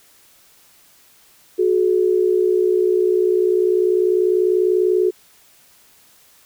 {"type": "tone pair together", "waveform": "sine", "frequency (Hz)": [367, 427.2], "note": ["F#4", "G#4"], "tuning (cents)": [-14, 49], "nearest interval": "minor third", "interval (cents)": 263, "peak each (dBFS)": [-15, -18], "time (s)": [1.58, 5.11], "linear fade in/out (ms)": 20, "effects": ["white hiss -52 dBFS RMS until 6.45 s"]}